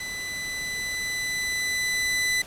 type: tone with level ramp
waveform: sawtooth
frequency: 2000 Hz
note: B6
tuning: 21 cents sharp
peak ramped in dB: -28 to -18 dBFS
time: 0-2.42 s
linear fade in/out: 5 ms
effects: pink hiss -43 dBFS RMS until 2.46 s + low-pass 12000 Hz 12 dB/octave